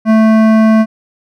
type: tone with hard clipping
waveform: triangle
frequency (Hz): 220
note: A3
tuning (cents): 0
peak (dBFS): -7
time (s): 0.05-0.86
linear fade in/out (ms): 50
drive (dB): 18
effects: none